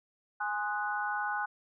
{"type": "chord", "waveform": "sine", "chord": "Ab dominant seventh", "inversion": "none", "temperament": "equal", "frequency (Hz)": [830.6, 1046.5, 1244.5, 1480], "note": ["Ab5", "C6", "Eb6", "Gb6"], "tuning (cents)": [0, 0, 0, 0], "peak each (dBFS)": [-34, -40, -40, -34], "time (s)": [0.4, 1.46], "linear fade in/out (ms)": 10, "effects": []}